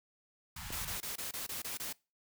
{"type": "band-stop noise", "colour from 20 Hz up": "pink", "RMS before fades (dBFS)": -44, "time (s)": [0.56, 0.98], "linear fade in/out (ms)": 5, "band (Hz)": [190, 810], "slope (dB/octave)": 48}
{"type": "click", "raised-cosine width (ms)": 2, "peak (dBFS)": -31, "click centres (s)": 0.705}
{"type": "noise bursts", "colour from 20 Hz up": "white", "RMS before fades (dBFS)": -40, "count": 8, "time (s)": [0.72, 1.928], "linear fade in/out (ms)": 5, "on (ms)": 130, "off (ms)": 24}
{"effects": ["noise-tail reverb RT60 0.3 s tail -24 dB re dry"]}